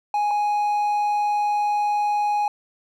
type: tone pair in turn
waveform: triangle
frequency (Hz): 830.6 / 830.6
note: G#5 / G#5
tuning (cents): 0 / 0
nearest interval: unison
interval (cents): 0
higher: neither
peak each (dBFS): -17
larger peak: neither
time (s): 0.14-0.31 / 0.31-2.48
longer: second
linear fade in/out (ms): 2
effects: none